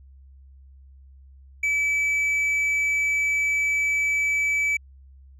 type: tone with tanh clipping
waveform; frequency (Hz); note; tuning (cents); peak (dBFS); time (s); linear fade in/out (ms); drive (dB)
sine; 2300; D7; -37; -21; 1.63-4.77; 5; 4
effects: added 67 Hz sine -46 dBFS peak until 5.39 s